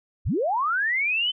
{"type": "linear sweep", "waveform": "sine", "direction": "up", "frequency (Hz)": [30.57, 3093], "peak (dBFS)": -21, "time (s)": [0.25, 1.32], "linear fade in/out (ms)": 20, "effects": []}